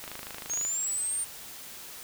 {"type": "click train", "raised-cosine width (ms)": 0.3, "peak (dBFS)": -23, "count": 17, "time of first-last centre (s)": [0.04, 0.651], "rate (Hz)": 26.2}
{"type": "linear sweep", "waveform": "sine", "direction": "up", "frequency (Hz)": [6450, 8970], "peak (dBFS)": -28, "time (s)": [0.49, 1.25], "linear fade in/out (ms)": 20}
{"effects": ["white hiss -44 dBFS RMS until 2.03 s"]}